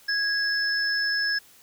sine tone pair together, 1653 / 5248 Hz, G#6 / E8, -9 / -9 cents, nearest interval octave + minor sixth, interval 2000 cents, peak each -24 / -27 dBFS, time 0.08-1.39 s, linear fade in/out 10 ms, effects white hiss -54 dBFS RMS until 1.62 s

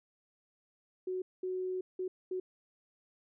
sine tone bursts at uneven times, 370 Hz, F#4, in tune, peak -33 dBFS, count 4, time 1.07-1.22 / 1.43-1.81 / 1.99-2.08 / 2.31-2.4 s, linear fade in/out 5 ms, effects none

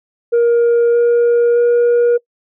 sine tone with pitch steps, 471.1 / 474.4 / 477.7 Hz, A#4 / A#4 / A#4, +18 / +30 / +42 cents, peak -6 dBFS, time 0.32-2.18 s, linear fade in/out 20 ms, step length 620 ms, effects noise-tail reverb RT60 0.1 s tail -23 dB re dry + tanh soft clip ceiling -8 dBFS

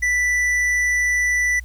sine tone with tanh clipping, 1975.5 Hz, B6, in tune, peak -18 dBFS, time 0.02-1.6 s, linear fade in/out 10 ms, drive 9 dB, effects added 60 Hz sine -33 dBFS peak until 1.64 s + white hiss -56 dBFS RMS until 1.64 s

